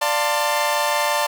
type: chord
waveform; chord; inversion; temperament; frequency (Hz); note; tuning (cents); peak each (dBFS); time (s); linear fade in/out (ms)
sawtooth; D minor seventh; none; equal with one note detuned; 587.3 / 698.5 / 893.8 / 1046.5; D5 / F5 / A5 / C6; 0 / 0 / +27 / 0; -19 / -24 / -18 / -22; 0.01-1.27; 10
effects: none